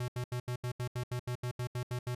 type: tone bursts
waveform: square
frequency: 123.47 Hz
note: B2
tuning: in tune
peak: -34 dBFS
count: 14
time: 0-2.149 s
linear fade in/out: 5 ms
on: 82 ms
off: 77 ms
effects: resampled to 32000 Hz